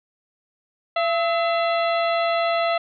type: harmonic tone with a mistuned harmonic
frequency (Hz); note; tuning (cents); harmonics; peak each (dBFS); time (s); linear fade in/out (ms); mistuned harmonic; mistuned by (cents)
676; E5; +43; 1 / 2 / 3 / 4 / 5 / 6; -20 / -26 / -30 / -32 / -34 / -36; 0.96-2.78; 5; 2; -73
effects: none